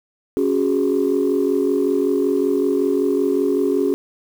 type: chord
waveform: sine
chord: C# suspended fourth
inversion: none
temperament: equal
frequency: 277.2 / 370 / 415.3 Hz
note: C#4 / F#4 / G#4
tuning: 0 / 0 / 0 cents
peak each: -19 dBFS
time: 0.37-3.94 s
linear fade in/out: 0 ms
effects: tanh soft clip ceiling -9 dBFS + 7-bit